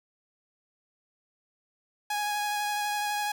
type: tone with vibrato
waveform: sawtooth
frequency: 830.6 Hz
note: G#5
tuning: in tune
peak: -24 dBFS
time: 2.1-3.32 s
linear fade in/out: 5 ms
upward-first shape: sine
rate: 12 Hz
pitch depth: 13 cents each way
effects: 9-bit